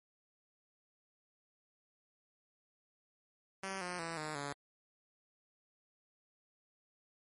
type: tone with pitch steps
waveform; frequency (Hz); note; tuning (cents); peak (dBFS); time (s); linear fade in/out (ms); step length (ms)
5% pulse; 192.6 / 178.67 / 165.74 / 153.75 / 142.63; G3 / F3 / E3 / D#3 / C#3; -30 / +40 / +10 / -20 / +50; -28; 3.63-4.53; 5; 180
effects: MP3 48 kbps